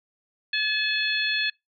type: harmonic tone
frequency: 858 Hz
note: A5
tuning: 44 cents flat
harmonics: 2 / 3 / 4 / 5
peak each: -26 / -28 / -29 / -30 dBFS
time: 0.53-1.5 s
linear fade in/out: 5 ms
effects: noise-tail reverb RT60 0.2 s tail -26 dB re dry